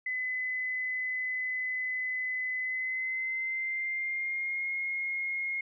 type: tone with pitch glide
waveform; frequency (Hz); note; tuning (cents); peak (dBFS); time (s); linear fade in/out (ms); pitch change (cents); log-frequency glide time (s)
sine; 2017 to 2149; B6 to C7; +36 to +46; -30; 0.06-5.61; 5; +110; 2.58-4.7
effects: none